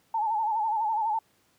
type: tone with vibrato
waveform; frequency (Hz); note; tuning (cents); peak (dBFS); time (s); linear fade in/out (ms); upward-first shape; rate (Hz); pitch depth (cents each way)
sine; 873; A5; -14; -24; 0.14-1.19; 5; sine; 12; 82
effects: pink hiss -66 dBFS RMS until 1.58 s + high-pass 100 Hz 12 dB/octave